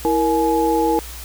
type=tone cluster; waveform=sine; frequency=327.6 / 468.3 / 844 Hz; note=E4 / A#4 / G#5; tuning=-11 / +8 / +28 cents; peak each=-19 dBFS; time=0.05-0.99 s; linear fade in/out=0 ms; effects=added 60 Hz sine -34 dBFS peak until 1.24 s + white hiss -36 dBFS RMS until 1.24 s